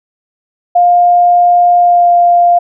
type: tone with pitch glide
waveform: sine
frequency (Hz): 705 to 698.5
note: F5 to F5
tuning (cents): +16 to 0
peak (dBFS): -4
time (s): 0.75-2.59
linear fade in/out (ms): 10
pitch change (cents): -16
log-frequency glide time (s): 1.79-2.11
effects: none